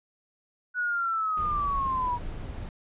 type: linear sweep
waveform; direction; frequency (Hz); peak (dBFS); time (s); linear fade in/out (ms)
sine; down; 1480 to 954; -25; 0.74-2.19; 50
type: noise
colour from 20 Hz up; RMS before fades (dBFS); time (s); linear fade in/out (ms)
brown; -36; 1.37-2.69; 2
effects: resampled to 8000 Hz